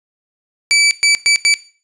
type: tone bursts at uneven times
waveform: 20% pulse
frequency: 2308 Hz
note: D7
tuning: 31 cents flat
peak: -4 dBFS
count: 4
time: 0.71-0.91 / 1.03-1.15 / 1.26-1.36 / 1.45-1.54 s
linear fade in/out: 0 ms
effects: noise-tail reverb RT60 0.4 s tail -17 dB re dry + resampled to 22050 Hz